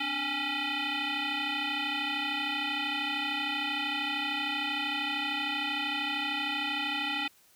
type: tone with frequency modulation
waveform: sine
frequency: 260 Hz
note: C4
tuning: 11 cents flat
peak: -28 dBFS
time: 0-7.28 s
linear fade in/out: 5 ms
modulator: 553 Hz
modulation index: 5.9
effects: tanh soft clip ceiling -24 dBFS + white hiss -62 dBFS RMS until 7.55 s